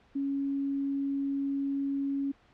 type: tone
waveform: sine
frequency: 277.2 Hz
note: C#4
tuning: in tune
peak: -28 dBFS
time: 0.15-2.32 s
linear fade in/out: 10 ms
effects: pink hiss -62 dBFS RMS until 2.53 s + low-pass 3000 Hz 12 dB/octave